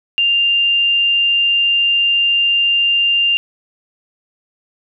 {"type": "tone", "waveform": "sine", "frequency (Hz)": 2794, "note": "F7", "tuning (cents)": 0, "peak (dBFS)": -11, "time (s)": [0.18, 3.37], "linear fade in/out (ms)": 0, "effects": []}